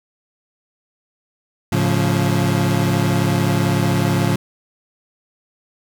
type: chord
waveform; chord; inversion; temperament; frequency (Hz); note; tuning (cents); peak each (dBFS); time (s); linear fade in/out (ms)
30% pulse; A augmented; none; equal with one note detuned; 107.3 / 138.59 / 174.61; A2 / C#3 / E#3; -43 / 0 / 0; -17; 1.72-4.36; 5
effects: none